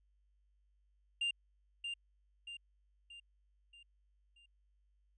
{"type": "tone with echo", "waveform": "triangle", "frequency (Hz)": 2794, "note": "F7", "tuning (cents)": 0, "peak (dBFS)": -31, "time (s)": [1.21, 1.31], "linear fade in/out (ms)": 5, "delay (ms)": 630, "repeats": 5, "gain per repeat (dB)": -6, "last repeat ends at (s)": 4.46, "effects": ["added 50 Hz sine -70 dBFS peak until 5.17 s", "resampled to 22050 Hz"]}